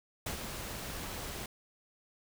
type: noise with ADSR envelope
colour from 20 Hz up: pink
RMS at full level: -36 dBFS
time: 0.26-1.46 s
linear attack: 6 ms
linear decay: 98 ms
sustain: -5 dB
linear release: 3 ms
effects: none